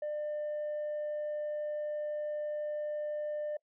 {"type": "tone", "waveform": "sine", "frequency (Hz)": 599, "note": "D5", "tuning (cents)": 34, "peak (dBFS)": -31, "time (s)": [0.02, 3.57], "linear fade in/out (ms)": 5, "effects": ["noise-tail reverb RT60 0.1 s tail -25 dB re dry", "tanh soft clip ceiling -32 dBFS"]}